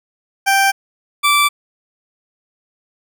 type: tone pair in turn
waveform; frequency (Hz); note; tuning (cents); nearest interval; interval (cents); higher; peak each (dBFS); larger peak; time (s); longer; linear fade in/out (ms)
20% pulse; 784 / 1164.9; G5 / D6; 0 / -14; perfect fifth; 686; second; -6; neither; 0.46-0.72 / 1.23-1.49; neither; 20
effects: none